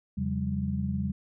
sine tone cluster, 82.9 / 135.7 / 178.7 / 197.9 Hz, E2 / C#3 / F3 / G3, +10 / -36 / +40 / +17 cents, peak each -33 / -34 / -36 / -30 dBFS, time 0.17-1.12 s, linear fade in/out 10 ms, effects none

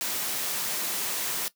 white noise, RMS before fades -30 dBFS, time 0.01-1.48 s, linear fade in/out 0 ms, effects noise-tail reverb RT60 0.1 s tail -17 dB re dry + high-pass 150 Hz 12 dB/octave

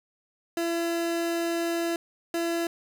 30% pulse tone bursts at uneven times, 337.2 Hz, E4, 39 cents sharp, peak -23 dBFS, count 2, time 0.57-1.96 / 2.34-2.67 s, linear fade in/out 2 ms, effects none

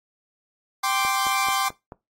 sawtooth chord, G suspended fourth, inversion none, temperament equal, 784 / 1046.5 / 1174.7 Hz, G5 / C6 / D6, 0 / 0 / 0 cents, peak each -22 dBFS, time 0.83-1.69 s, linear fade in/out 10 ms
click train, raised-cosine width 1 ms, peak -23 dBFS, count 5, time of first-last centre 1.05-1.921 s, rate 4.59 Hz
effects noise-tail reverb RT60 0.2 s tail -19 dB re dry + AAC 48 kbps

